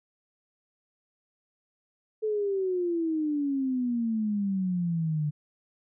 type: exponential sweep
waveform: sine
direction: down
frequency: 438.2 to 147 Hz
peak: -25 dBFS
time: 2.22-5.31 s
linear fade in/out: 20 ms
effects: none